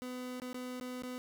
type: tone with dropouts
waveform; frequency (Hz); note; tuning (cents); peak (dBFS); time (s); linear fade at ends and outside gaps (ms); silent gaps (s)
30% pulse; 251.2; B3; +30; -37; 0.02-1.18; 0; 0.399-0.419 / 0.53-0.544 / 0.8-0.81 / 1.023-1.035
effects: none